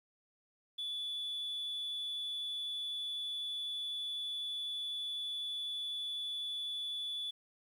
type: tone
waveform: sine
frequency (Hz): 3452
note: A7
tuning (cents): -34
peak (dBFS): -35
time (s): 0.78-7.31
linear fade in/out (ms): 10
effects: tanh soft clip ceiling -34 dBFS + 11-bit